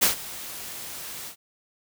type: noise with ADSR envelope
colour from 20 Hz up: white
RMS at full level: -18 dBFS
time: 0.01-1.36 s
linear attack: 20 ms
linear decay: 120 ms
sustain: -19 dB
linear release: 87 ms
effects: none